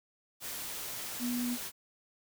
sine tone in noise, 243.7 Hz, B3, 23 cents flat, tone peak -31 dBFS, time 1.19-1.58 s, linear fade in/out 50 ms, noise white, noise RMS -40 dBFS, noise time 0.4-1.72 s, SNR +6 dB, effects none

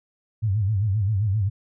sine tone with vibrato, 102.5 Hz, G#2, 22 cents flat, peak -19 dBFS, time 0.42-1.5 s, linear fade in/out 20 ms, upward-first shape sine, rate 7.6 Hz, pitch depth 150 cents each way, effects none

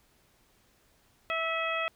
harmonic tone with a mistuned harmonic, 654 Hz, E5, 14 cents flat, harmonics 1 / 2 / 3 / 4 / 5, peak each -34 / -33 / -36 / -34 / -40 dBFS, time 1.3-1.88 s, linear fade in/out 0 ms, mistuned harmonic 4, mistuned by -39 cents, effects pink hiss -66 dBFS RMS until 1.95 s

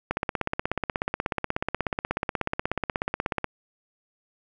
click train, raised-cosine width 0.5 ms, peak -10 dBFS, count 56, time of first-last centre 0.11-3.443 s, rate 16.5 Hz, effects none

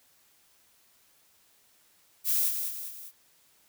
violet noise with echo, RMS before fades -26 dBFS, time 2.24-2.52 s, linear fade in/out 50 ms, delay 200 ms, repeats 3, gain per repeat -6 dB, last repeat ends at 3.12 s, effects white hiss -64 dBFS RMS until 3.68 s

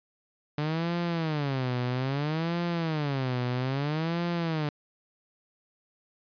sawtooth tone with vibrato, 146.2 Hz, D3, 7 cents flat, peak -23 dBFS, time 0.58-4.69 s, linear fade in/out 2 ms, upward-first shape sine, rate 0.61 Hz, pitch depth 290 cents each way, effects resampled to 11025 Hz

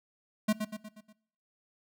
square tone with echo, 214.3 Hz, A3, 45 cents flat, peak -24 dBFS, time 0.48-0.53 s, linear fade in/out 10 ms, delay 120 ms, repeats 5, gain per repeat -6 dB, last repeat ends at 1.13 s, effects noise-tail reverb RT60 0.6 s tail -20 dB re dry

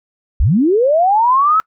sine linear sweep, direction up, 41.71 to 1318.5 Hz, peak -9 dBFS, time 0.4-1.6 s, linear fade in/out 0 ms, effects noise-tail reverb RT60 0.1 s tail -24 dB re dry

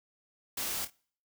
white noise with echo, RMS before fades -35 dBFS, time 0.57-0.85 s, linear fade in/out 5 ms, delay 26 ms, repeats 2, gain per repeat -10 dB, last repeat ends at 0.902 s, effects noise-tail reverb RT60 0.5 s tail -25 dB re dry

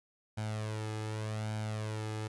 sawtooth tone with flanger, 108.2 Hz, A2, 29 cents flat, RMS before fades -37 dBFS, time 0.37-2.28 s, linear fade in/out 10 ms, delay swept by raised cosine 1.3 to 2.4 ms, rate 0.85 Hz, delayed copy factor +0.6, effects resampled to 24000 Hz + 12-bit

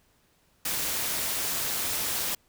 white noise with amplitude modulation, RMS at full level -27 dBFS, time 0.65-2.35 s, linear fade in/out 5 ms, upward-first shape sine, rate 220 Hz, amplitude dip 55%, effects pink hiss -66 dBFS RMS until 2.48 s

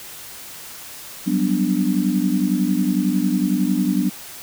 sine chord, G major seventh, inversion third, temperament equal, 185 / 196 / 246.9 / 293.7 Hz, F#3 / G3 / B3 / D4, 0 / 0 / 0 / 0 cents, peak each -22 dBFS, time 1.26-4.1 s, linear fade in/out 20 ms, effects white hiss -37 dBFS RMS until 4.42 s

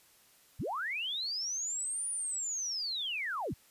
sine linear two-way sweep, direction up then down, 42.46 to 9630 to 42.46 Hz, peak -33 dBFS, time 0.59-3.54 s, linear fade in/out 10 ms, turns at 2.09 s, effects white hiss -63 dBFS RMS until 3.7 s + resampled to 32000 Hz

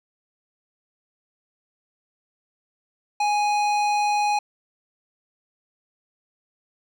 sine tone with hard clipping, 830.6 Hz, G#5, in tune, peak -21 dBFS, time 3.2-4.39 s, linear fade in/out 5 ms, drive 14 dB, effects none

